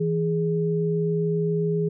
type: tone pair together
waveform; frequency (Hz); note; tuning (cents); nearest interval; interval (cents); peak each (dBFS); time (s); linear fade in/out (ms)
sine; 163.99 / 415.5; E3 / G#4; -9 / +1; octave + major third; 1610; -23 / -24; 0-1.89; 10
effects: none